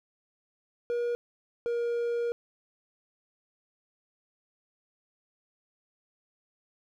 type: tone pair in turn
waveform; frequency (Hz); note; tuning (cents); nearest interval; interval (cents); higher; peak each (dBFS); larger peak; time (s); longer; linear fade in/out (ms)
triangle; 477.7 / 472.8; A#4 / A#4; +42 / +24; unison; 18; first; -25; neither; 0.9-1.15 / 1.66-2.32; second; 0
effects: none